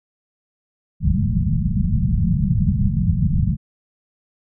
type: low-pass noise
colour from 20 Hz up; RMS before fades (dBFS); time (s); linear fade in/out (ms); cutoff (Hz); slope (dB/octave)
white; -18; 1-3.57; 50; 210; 96
effects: none